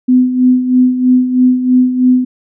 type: tone with tremolo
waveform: sine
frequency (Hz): 252.7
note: B3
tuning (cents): +40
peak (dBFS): -4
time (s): 0.08-2.25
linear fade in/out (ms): 10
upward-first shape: sine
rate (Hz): 3.1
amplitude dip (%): 65
effects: none